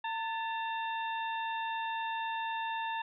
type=harmonic tone with a mistuned harmonic; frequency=906 Hz; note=A#5; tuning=50 cents flat; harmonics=1 / 2 / 3 / 4; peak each=-34 / -40 / -44 / -46 dBFS; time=0.04-3.02 s; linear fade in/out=5 ms; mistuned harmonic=2; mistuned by=-64 cents; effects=none